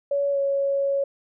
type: tone with pitch glide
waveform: sine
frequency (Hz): 564 to 555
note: C#5 to C#5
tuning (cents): +30 to +2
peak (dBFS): -20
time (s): 0.11-1.04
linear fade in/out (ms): 5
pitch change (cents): -28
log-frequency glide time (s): 0.31-0.38
effects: none